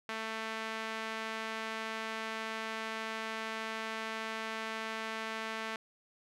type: tone with band-pass filter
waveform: sawtooth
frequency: 221.7 Hz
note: A3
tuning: 13 cents sharp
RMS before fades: -39 dBFS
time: 0.09-5.76 s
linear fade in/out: 2 ms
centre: 1900 Hz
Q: 0.93
effects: none